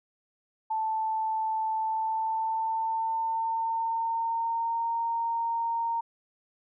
sine tone with pitch glide, 880 to 923.8 Hz, A5 to A#5, 0 to -16 cents, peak -26 dBFS, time 0.7-6.01 s, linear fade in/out 10 ms, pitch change +84 cents, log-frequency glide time 1.75-4.91 s, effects none

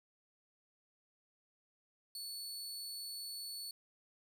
sawtooth tone, 4435 Hz, C#8, in tune, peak -40 dBFS, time 2.15-3.71 s, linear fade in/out 2 ms, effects none

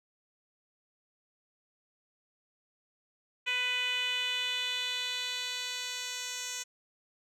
10% pulse tone with band-pass filter sweep, 497.6 Hz, B4, 13 cents sharp, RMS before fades -34 dBFS, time 3.46-6.64 s, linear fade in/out 20 ms, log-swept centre 2600 to 5700 Hz, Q 3, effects none

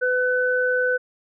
sine tone pair together, 502.2 / 1505 Hz, B4 / F#6, +29 / +29 cents, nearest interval octave + perfect fifth, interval 1900 cents, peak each -21 dBFS, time 0.01-0.98 s, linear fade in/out 20 ms, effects none

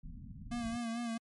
pink low-pass noise, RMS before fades -47 dBFS, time 0.03-0.77 s, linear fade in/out 10 ms, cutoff 260 Hz, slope 96 dB/octave
square tone with vibrato, 233.1 Hz, A#3, in tune, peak -36 dBFS, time 0.51-1.18 s, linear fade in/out 10 ms, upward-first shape sine, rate 4.5 Hz, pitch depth 49 cents each way
effects MP3 48 kbps

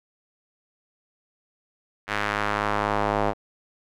square tone with band-pass filter sweep, 51.91 Hz, G#1, in tune, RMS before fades -25 dBFS, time 2.07-3.34 s, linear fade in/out 50 ms, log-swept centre 1800 to 720 Hz, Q 1.4, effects none

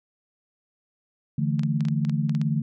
sine chord, D suspended second, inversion none, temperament just, 146.83 / 165.19 / 220.2 Hz, D3 / E3 / A3, 0 / +4 / +2 cents, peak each -24 / -27 / -27 dBFS, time 1.38-2.62 s, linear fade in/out 5 ms
clicks, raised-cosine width 0.2 ms, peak -22 dBFS, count 10, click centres 1.594 / 1.634 / 1.807 / 1.852 / 1.885 / 2.05 / 2.096 / 2.295 / 2.35 / 2.415 s
effects none

